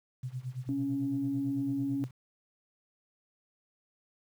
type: tone with tremolo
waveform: sine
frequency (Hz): 127.2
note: C3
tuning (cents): -48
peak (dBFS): -32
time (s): 0.23-2.11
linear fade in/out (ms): 5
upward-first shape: sine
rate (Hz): 9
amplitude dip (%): 90
type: tone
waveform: sine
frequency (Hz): 277.6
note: C#4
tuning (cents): +3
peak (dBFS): -29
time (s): 0.69-2.04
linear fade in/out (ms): 0
effects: tanh soft clip ceiling -21 dBFS + 10-bit